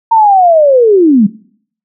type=linear sweep; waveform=sine; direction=down; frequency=926 to 189.5 Hz; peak=-3 dBFS; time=0.11-1.27 s; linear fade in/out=10 ms; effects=noise-tail reverb RT60 0.6 s tail -22 dB re dry